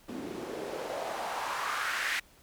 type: noise with band-pass filter sweep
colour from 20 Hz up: white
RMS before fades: -35 dBFS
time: 0.08-2.2 s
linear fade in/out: 10 ms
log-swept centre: 240 to 2000 Hz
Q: 2.7
effects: pink hiss -60 dBFS RMS until 2.42 s